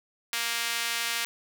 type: tone with high-pass filter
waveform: sawtooth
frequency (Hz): 233.1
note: A#3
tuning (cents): 0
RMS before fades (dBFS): -30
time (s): 0.33-1.25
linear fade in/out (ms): 0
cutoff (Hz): 2100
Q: 0.92
effects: none